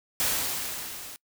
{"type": "noise with level ramp", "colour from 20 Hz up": "white", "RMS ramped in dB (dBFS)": [-25, -42], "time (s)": [0.2, 1.16], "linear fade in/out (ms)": 0, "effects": ["noise-tail reverb RT60 0.1 s tail -25 dB re dry"]}